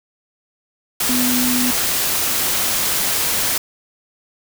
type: tone in noise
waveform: sine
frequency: 248.8 Hz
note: B3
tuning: 13 cents sharp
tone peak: -18 dBFS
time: 1.09-1.71 s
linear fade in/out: 5 ms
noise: white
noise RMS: -19 dBFS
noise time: 1-3.58 s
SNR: -2 dB
effects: none